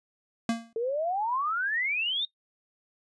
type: tone with exponential decay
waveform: square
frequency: 230 Hz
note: A#3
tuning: 23 cents flat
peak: -22 dBFS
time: 0.49-0.73 s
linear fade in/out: 2 ms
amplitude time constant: 51 ms
type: exponential sweep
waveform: sine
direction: up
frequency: 440 to 3729 Hz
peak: -26 dBFS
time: 0.76-2.25 s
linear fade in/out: 2 ms
effects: noise-tail reverb RT60 0.1 s tail -19 dB re dry + resampled to 22050 Hz